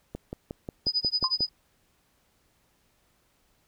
click train, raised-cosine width 2 ms, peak -21 dBFS, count 8, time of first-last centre 0.15-1.407 s, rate 5.57 Hz
sine tone with tremolo, 4978 Hz, D#8, in tune, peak -21 dBFS, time 0.86-1.49 s, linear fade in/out 10 ms, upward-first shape sine, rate 11 Hz, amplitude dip 100%
sine tone with exponential decay, 1046.5 Hz, C6, in tune, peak -23 dBFS, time 1.24-1.36 s, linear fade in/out 1 ms, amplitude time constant 24 ms
effects pink hiss -68 dBFS RMS until 3.67 s

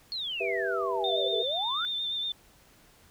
sine exponential two-way sweep, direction down then up, 4392 to 423.6 to 1492 Hz, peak -31 dBFS, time 0.12-1.85 s, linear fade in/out 0 ms, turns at 1.38 s
sine chord, E minor, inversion first, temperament equal with one note detuned, 392 / 487.6 / 659.3 Hz, G4 / B4 / E5, 0 / -22 / 0 cents, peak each -32 / -33 / -33 dBFS, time 0.4-1.43 s, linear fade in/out 10 ms
sine tone with vibrato, 3586 Hz, A7, 32 cents sharp, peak -29 dBFS, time 1.04-2.32 s, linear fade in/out 2 ms, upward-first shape sine, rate 8.4 Hz, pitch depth 33 cents each way
effects pink hiss -59 dBFS RMS until 3.1 s

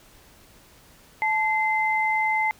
sine tone pair together, 870 / 2069 Hz, A5 / C7, -20 / -20 cents, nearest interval octave + minor third, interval 1500 cents, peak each -23 dBFS, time 1.22-2.51 s, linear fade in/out 0 ms, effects pink hiss -53 dBFS RMS until 2.59 s

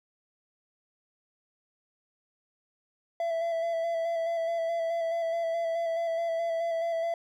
triangle tone with vibrato, 667 Hz, E5, 20 cents sharp, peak -25 dBFS, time 3.2-7.14 s, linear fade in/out 2 ms, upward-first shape square, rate 4.7 Hz, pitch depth 20 cents each way, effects none

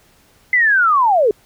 sine linear sweep, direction down, 2051 to 392 Hz, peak -10 dBFS, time 0.53-1.31 s, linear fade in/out 2 ms, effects pink hiss -53 dBFS RMS until 1.45 s

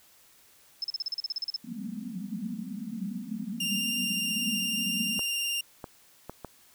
sine tone bursts, 5230 Hz, E8, 15 cents flat, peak -28 dBFS, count 13, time 0.82-1.562 s, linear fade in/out 2 ms, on 22 ms, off 38 ms
pink band-pass noise, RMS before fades -36 dBFS, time 1.64-5.19 s, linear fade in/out 10 ms, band 180 to 250 Hz, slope 96 dB/octave
sawtooth tone with vibrato, 2794 Hz, F7, in tune, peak -25 dBFS, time 3.6-5.61 s, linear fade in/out 5 ms, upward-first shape square, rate 19 Hz, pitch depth 13 cents each way
clicks, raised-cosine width 1 ms, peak -23 dBFS, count 4, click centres 5.193 / 5.842 / 6.296 / 6.447 s
effects white hiss -59 dBFS RMS until 6.74 s

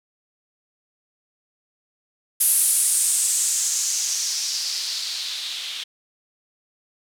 violet noise with low-pass filter sweep, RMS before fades -23 dBFS, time 2.4-5.84 s, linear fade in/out 10 ms, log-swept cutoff 11000 to 3300 Hz, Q 3.2, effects none

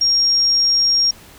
sine tone, 5580 Hz, F8, 2 cents flat, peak -12 dBFS, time 0.01-1.11 s, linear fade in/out 5 ms, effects pink hiss -43 dBFS RMS until 1.38 s

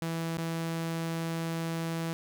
sawtooth tone with dropouts, 164.81 Hz, E3, in tune, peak -27 dBFS, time 0.02-2.13 s, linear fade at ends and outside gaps 0 ms, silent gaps 0.372-0.382 s, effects none

